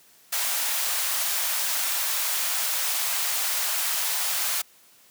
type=high-pass noise; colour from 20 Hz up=white; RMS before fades=-26 dBFS; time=0.32-4.62 s; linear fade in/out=10 ms; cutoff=640 Hz; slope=24 dB/octave; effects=white hiss -56 dBFS RMS until 5.1 s + high-pass 100 Hz 12 dB/octave